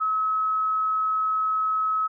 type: tone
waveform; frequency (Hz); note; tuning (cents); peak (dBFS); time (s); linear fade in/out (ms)
sine; 1285; E6; -45; -21; 0-2.08; 20
effects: none